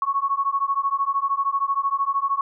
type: beating tone pair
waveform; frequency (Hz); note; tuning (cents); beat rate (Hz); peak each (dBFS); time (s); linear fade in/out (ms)
sine; 1100 / 1113; C#6 / C#6; -14 / +7; 13; -23 / -23; 0.02-2.41; 2
effects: none